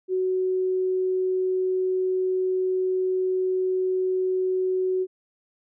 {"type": "tone", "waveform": "sine", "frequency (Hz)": 372.1, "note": "F#4", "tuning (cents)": 10, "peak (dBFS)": -21, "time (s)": [0.08, 5.07], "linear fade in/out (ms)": 50, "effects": []}